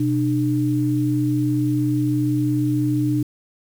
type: tone pair together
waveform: sine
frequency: 126.13 / 300 Hz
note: B2 / D4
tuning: +37 / +37 cents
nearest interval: octave + minor third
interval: 1500 cents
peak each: -21 / -19 dBFS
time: 0-3.23 s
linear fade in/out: 5 ms
effects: 7-bit